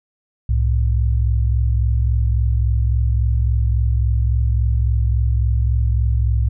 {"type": "tone pair together", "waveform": "sine", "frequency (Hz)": [64.3, 107.9], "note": ["C2", "A2"], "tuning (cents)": [-30, -33], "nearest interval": "major sixth", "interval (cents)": 897, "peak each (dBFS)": [-15, -19], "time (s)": [0.49, 6.49], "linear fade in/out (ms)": 5, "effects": []}